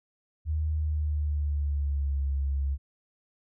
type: tone with pitch glide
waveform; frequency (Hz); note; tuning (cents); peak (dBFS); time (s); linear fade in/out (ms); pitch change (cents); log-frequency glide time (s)
sine; 77.4 to 68.96; D#2 to C#2; -9 to -8; -25; 0.45-2.78; 50; -199; 0.73-2.25
effects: none